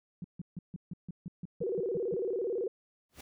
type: tone bursts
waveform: sine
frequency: 174.5 Hz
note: F3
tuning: 1 cent flat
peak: -36 dBFS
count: 12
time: 0.22-2.146 s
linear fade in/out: 2 ms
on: 23 ms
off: 150 ms
type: tone with vibrato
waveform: sine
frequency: 423.7 Hz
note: G#4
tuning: 35 cents sharp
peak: -30 dBFS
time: 1.61-2.68 s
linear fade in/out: 5 ms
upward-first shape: square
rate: 18 Hz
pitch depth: 200 cents each way
type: noise with exponential growth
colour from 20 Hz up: pink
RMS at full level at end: -43 dBFS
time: 3.09-3.21 s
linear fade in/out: 5 ms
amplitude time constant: 24 ms
effects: none